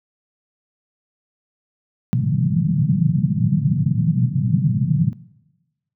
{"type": "band-pass noise", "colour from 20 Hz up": "pink", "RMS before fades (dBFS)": -18, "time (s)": [2.13, 5.13], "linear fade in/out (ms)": 0, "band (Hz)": [120, 190], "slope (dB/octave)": 48, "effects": ["noise-tail reverb RT60 1.0 s tail -20 dB re dry"]}